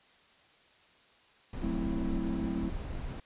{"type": "noise", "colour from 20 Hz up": "brown", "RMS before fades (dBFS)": -37, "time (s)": [1.53, 3.2], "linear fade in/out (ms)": 2}
{"type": "chord", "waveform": "triangle", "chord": "F# half-diminished seventh", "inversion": "none", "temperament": "equal", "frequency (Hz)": [185, 220, 261.6, 329.6], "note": ["F#3", "A3", "C4", "E4"], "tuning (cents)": [0, 0, 0, 0], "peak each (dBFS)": -35, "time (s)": [1.62, 2.7], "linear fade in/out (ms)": 10}
{"effects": ["white hiss -62 dBFS RMS until 3.25 s", "resampled to 8000 Hz"]}